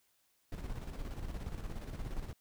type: noise with tremolo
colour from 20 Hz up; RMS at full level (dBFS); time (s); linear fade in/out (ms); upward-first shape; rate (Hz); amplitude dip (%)
brown; -39; 0.52-2.33; 2; square; 17; 50
effects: white hiss -74 dBFS RMS until 2.4 s